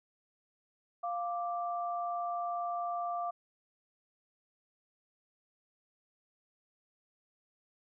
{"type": "tone pair together", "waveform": "sine", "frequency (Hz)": [699, 1174.7], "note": ["F5", "D6"], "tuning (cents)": [1, 0], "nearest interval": "major sixth", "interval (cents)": 899, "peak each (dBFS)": [-34, -38], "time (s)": [1.03, 3.31], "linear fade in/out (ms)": 10, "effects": []}